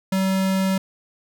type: tone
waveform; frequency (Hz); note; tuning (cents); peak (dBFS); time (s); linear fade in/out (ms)
square; 190.8; G3; -47; -19; 0.12-0.78; 5
effects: none